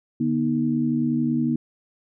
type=tone cluster; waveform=sine; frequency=146.3 / 240.9 / 311.7 Hz; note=D3 / B3 / D#4; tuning=-6 / -43 / +3 cents; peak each=-28 / -21 / -26 dBFS; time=0.2-1.56 s; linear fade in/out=5 ms; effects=none